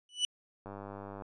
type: tone with exponential growth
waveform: 40% pulse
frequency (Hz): 2966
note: F#7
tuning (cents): +4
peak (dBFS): -23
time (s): 0.09-0.25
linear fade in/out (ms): 1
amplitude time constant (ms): 34
type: click train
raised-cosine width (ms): 1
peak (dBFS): -30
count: 57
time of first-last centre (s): 0.66-1.222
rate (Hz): 99.7
effects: resampled to 24000 Hz